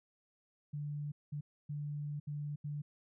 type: tone bursts at uneven times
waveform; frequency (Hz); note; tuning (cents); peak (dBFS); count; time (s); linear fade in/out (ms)
sine; 146.83; D3; 0; -37; 5; 0.73-1.12 / 1.32-1.41 / 1.69-2.2 / 2.27-2.56 / 2.64-2.82; 10
effects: none